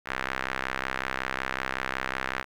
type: tone with band-pass filter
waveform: sawtooth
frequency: 65.41 Hz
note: C2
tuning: in tune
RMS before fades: -32 dBFS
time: 0.05-2.45 s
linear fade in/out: 50 ms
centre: 1700 Hz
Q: 1.8
effects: 9-bit